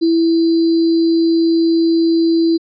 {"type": "tone with sample-and-hold", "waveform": "sine", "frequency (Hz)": 330.4, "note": "E4", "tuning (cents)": 4, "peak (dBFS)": -10, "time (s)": [0.01, 2.58], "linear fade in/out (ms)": 20, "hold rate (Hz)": 4410, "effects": ["resampled to 16000 Hz"]}